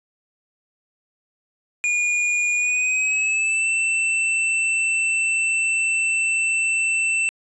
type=tone with pitch glide; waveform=square; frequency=2437 to 2673 Hz; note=D#7 to E7; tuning=-37 to +23 cents; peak=-19 dBFS; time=1.84-7.29 s; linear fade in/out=0 ms; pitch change=+160 cents; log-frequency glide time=2.54-3.68 s; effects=resampled to 22050 Hz